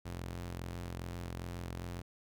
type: ring-modulated tone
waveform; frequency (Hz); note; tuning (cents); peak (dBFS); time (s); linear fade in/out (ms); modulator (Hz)
sawtooth; 87.31; F2; 0; -33; 0.05-2.02; 10; 22.5
effects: none